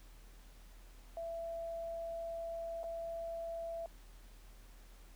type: tone with dropouts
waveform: sine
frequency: 668 Hz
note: E5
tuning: 23 cents sharp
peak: -39 dBFS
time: 1.17-3.86 s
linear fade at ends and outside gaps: 1 ms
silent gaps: 2.832-2.84 s
effects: added 40 Hz sine -54 dBFS peak until 5.15 s + pink hiss -64 dBFS RMS until 5.15 s